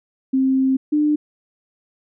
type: tone pair in turn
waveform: sine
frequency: 264.5 / 299.4 Hz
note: C4 / D4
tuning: +19 / +33 cents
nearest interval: major second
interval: 214 cents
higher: second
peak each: -14 dBFS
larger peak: neither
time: 0.33-0.77 / 0.92-1.16 s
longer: first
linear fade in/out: 10 ms
effects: none